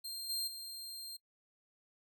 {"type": "tone with level steps", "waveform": "sawtooth", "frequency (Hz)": 4186, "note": "C8", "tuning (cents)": 0, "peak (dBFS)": [-38, -32, -41], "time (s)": [0.04, 1.17], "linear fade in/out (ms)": 10, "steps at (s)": [0.29, 0.47], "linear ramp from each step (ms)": 10, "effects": ["noise-tail reverb RT60 0.1 s tail -22 dB re dry"]}